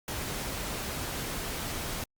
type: noise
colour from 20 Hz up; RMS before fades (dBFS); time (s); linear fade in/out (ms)
pink; -35; 0.08-2.04; 2
effects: Opus 48 kbps